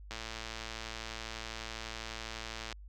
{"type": "click train", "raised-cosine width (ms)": 0.2, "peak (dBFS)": -23, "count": 294, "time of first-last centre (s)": [0.11, 2.726], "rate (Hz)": 112, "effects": ["added 50 Hz sine -47 dBFS peak until 2.88 s"]}